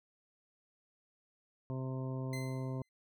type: harmonic tone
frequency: 130.81 Hz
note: C3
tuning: in tune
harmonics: 1 / 2 / 3 / 4 / 5 / 7 / 8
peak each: -37 / -43 / -47 / -49 / -51 / -54 / -55 dBFS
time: 1.7-2.82 s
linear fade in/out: 0 ms
type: tone with exponential decay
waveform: sawtooth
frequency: 2059 Hz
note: C7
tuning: 28 cents flat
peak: -38 dBFS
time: 2.33-2.89 s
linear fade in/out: 2 ms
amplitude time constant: 120 ms
effects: none